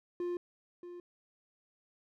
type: tone with echo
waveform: triangle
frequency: 351.8 Hz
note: F4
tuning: 13 cents sharp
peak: -31 dBFS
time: 0.2-0.37 s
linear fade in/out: 2 ms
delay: 630 ms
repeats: 1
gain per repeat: -11 dB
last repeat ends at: 1 s
effects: none